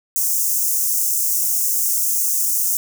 white high-pass noise, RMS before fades -19 dBFS, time 0.16-2.77 s, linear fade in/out 0 ms, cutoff 5900 Hz, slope 48 dB/octave, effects none

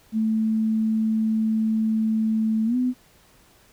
sine tone with pitch glide, 220 to 251.3 Hz, A3 to B3, 0 to +30 cents, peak -19 dBFS, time 0.12-2.94 s, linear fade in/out 50 ms, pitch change +230 cents, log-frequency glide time 2.65-2.76 s, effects pink hiss -56 dBFS RMS until 3.72 s

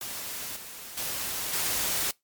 white noise with level steps, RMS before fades -36 / -42 / -32 / -28 dBFS, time 0.01-2.11 s, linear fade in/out 2 ms, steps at 0.56 / 0.97 / 1.53 s, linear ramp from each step 5 ms, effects noise-tail reverb RT60 0.2 s tail -25 dB re dry + MP3 96 kbps

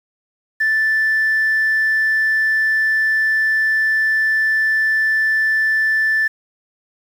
sine tone, 1760 Hz, A6, in tune, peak -12 dBFS, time 0.6-6.28 s, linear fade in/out 10 ms, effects tanh soft clip ceiling -11 dBFS + 7-bit

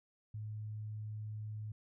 sine tone, 107.1 Hz, A2, 46 cents flat, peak -40 dBFS, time 0.34-1.72 s, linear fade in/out 5 ms, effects none

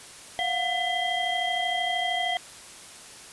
sine tone cluster, 699 / 732 / 2009 / 3206 Hz, F5 / F#5 / B6 / G7, +1 / -19 / +29 / +38 cents, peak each -30 dBFS, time 0.39-2.37 s, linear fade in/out 0 ms, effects white hiss -45 dBFS RMS until 3.32 s + resampled to 24000 Hz

